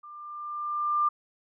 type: tone with level ramp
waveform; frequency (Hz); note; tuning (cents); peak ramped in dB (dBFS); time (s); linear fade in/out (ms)
sine; 1193; D6; +27; -43 to -20; 0.03-1.09; 10
effects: none